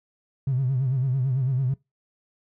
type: tone with vibrato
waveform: triangle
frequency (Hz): 130.81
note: C3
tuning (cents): 0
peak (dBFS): -17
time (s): 0.47-1.74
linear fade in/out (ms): 5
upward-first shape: sine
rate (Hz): 9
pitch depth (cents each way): 98
effects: noise-tail reverb RT60 0.2 s tail -26 dB re dry + tanh soft clip ceiling -18 dBFS